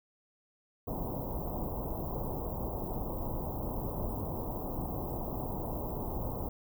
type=band-stop noise; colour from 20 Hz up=pink; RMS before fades=-36 dBFS; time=0.87-6.49 s; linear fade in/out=5 ms; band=1000 to 15000 Hz; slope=48 dB/octave; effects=none